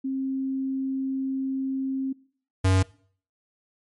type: tone pair in turn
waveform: sine / square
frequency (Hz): 266.7 / 94.29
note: C4 / F#2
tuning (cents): +33 / +33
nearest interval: octave + tritone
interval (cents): 1800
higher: first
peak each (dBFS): -25 / -18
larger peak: second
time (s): 0.04-2.13 / 2.64-2.83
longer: first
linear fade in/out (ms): 10
effects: noise-tail reverb RT60 0.5 s tail -22 dB re dry + MP3 48 kbps